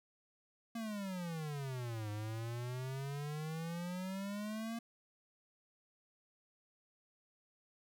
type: exponential two-way sweep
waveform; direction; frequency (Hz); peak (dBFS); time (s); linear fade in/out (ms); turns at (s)
square; down then up; 233.1 to 103.83 to 233.1; -40; 0.75-4.79; 5; 2.1
effects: none